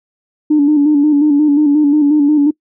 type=tone with vibrato; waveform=sine; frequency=294.3 Hz; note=D4; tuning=4 cents sharp; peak=-6 dBFS; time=0.5-2.51 s; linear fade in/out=10 ms; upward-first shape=square; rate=5.6 Hz; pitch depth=48 cents each way; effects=noise-tail reverb RT60 0.1 s tail -24 dB re dry + tanh soft clip ceiling -2 dBFS